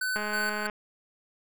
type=tone with tremolo; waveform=square; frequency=1507 Hz; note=F#6; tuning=31 cents sharp; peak=-28 dBFS; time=0.01-0.67 s; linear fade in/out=5 ms; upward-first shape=square; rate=3.1 Hz; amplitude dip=55%
type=click train; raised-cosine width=0.5 ms; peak=-19 dBFS; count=114; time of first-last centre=0.16-0.698 s; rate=210 Hz
effects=none